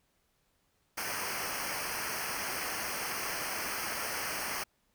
pink noise with comb filter, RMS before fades -36 dBFS, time 0.97-4.64 s, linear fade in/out 10 ms, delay 0.27 ms, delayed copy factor -0.9, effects pink hiss -74 dBFS RMS until 4.94 s

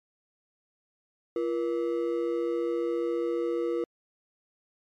triangle ring-modulated tone, 410 Hz, G#4, 22 cents flat, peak -21 dBFS, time 1.36-3.84 s, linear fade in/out 2 ms, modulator 67.3 Hz, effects MP3 64 kbps

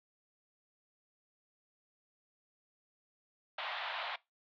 pink band-pass noise, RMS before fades -40 dBFS, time 3.58-4.16 s, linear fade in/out 5 ms, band 650 to 3900 Hz, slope 48 dB/octave, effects noise-tail reverb RT60 0.2 s tail -21 dB re dry

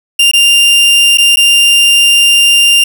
40% pulse tone with dropouts, 2794 Hz, F7, in tune, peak -3 dBFS, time 0.19-2.84 s, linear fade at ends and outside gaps 5 ms, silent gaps 0.314-0.334 / 1.174-1.182 / 1.36-1.37 s, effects none

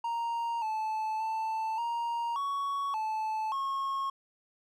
triangle tone with pitch steps, 932 / 872 / 884 / 937 / 1117 / 872 / 1089 Hz, A#5 / A5 / A5 / A#5 / C#6 / A5 / C#6, -1 / -16 / +8 / +9 / +13 / -16 / -31 cents, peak -28 dBFS, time 0.04-4.1 s, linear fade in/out 5 ms, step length 580 ms, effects none

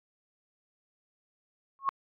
sine tone with exponential growth, 1092 Hz, C#6, 26 cents flat, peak -20 dBFS, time 1.79-1.89 s, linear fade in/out 0 ms, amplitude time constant 21 ms, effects low-pass 3000 Hz 12 dB/octave + AAC 32 kbps

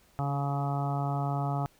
harmonic tone with a mistuned harmonic, 140.8 Hz, C#3, 27 cents sharp, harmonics 1 / 2 / 3 / 4 / 5 / 6 / 7 / 8 / 9, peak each -29 / -39 / -44 / -45 / -35 / -38 / -45 / -44 / -41 dBFS, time 0.19-1.66 s, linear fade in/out 0 ms, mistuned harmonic 2, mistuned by +22 cents, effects pink hiss -63 dBFS RMS until 1.79 s

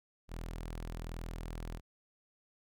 sawtooth tone, 41.2 Hz, E1, in tune, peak -36 dBFS, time 0.28-1.81 s, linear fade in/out 50 ms, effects none

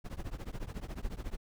brown noise with tremolo, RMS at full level -35 dBFS, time 0.04-1.37 s, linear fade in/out 20 ms, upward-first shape triangle, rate 14 Hz, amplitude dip 100%, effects none

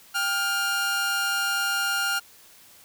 sawtooth tone pair together, 790 / 1407.6 Hz, G5 / F6, +13 / +13 cents, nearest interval minor seventh, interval 1000 cents, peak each -29 / -20 dBFS, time 0.14-2.2 s, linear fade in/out 20 ms, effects white hiss -52 dBFS RMS until 2.84 s

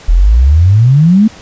sine exponential sweep, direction up, 38.89 to 227.1 Hz, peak -3 dBFS, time 0.08-1.28 s, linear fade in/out 10 ms, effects pink hiss -35 dBFS RMS until 1.41 s + resampled to 16000 Hz

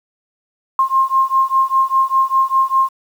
sine beating tone pair, 1062 / 1067 Hz, C6 / C6, +25 / +34 cents, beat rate 5 Hz, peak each -15 dBFS, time 0.79-2.89 s, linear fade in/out 2 ms, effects 7-bit

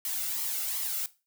blue noise with flanger, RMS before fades -32 dBFS, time 0.05-1.06 s, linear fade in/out 2 ms, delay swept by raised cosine 0.95 to 1.47 ms, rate 2.7 Hz, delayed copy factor +0.55, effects noise-tail reverb RT60 0.3 s tail -18 dB re dry

